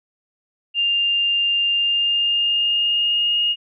sine tone with pitch glide, 2800 to 2854 Hz, F7 to F7, +4 to +37 cents, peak -16 dBFS, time 0.74-3.56 s, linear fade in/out 50 ms, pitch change +33 cents, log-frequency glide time 1.74-3.39 s, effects none

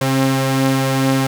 sawtooth tone pair together, 134.4 / 266.5 Hz, C3 / C4, +47 / +32 cents, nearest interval octave, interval 1185 cents, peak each -13 dBFS, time 0.01-1.27 s, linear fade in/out 5 ms, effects none

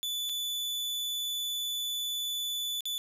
40% pulse tone with dropouts, 3479 Hz, A7, 20 cents flat, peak -30 dBFS, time 0.03-2.98 s, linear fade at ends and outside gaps 0 ms, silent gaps 0.292-0.295 / 2.807-2.855 s, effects none

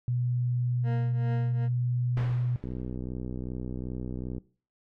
sine tone, 122.8 Hz, B2, 9 cents flat, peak -25 dBFS, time 0.08-2.56 s, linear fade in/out 0 ms
20% pulse tone with tremolo, 233.1 Hz, A#3, in tune, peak -28 dBFS, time 0.83-1.69 s, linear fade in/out 50 ms, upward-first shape triangle, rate 2.5 Hz, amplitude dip 90%
pink noise with exponential decay, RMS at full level -35 dBFS, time 2.17-2.96 s, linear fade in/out 1 ms, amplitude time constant 170 ms
click train, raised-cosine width 3 ms, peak -23 dBFS, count 110, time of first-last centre 2.64-4.381 s, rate 62.6 Hz
effects noise-tail reverb RT60 0.4 s tail -21 dB re dry + low-pass 2000 Hz 12 dB/octave

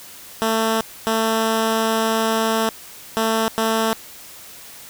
10% pulse tone bursts at uneven times, 223.1 Hz, A3, 24 cents sharp, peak -9 dBFS, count 4, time 0.42-0.81 / 1.07-2.69 / 3.17-3.48 / 3.58-3.93 s, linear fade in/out 0 ms, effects white hiss -40 dBFS RMS until 4.89 s

